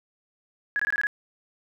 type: tone bursts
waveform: sine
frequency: 1674 Hz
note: G#6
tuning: 13 cents sharp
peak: -22 dBFS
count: 6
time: 0.76-1.069 s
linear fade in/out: 0 ms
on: 34 ms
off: 21 ms
effects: none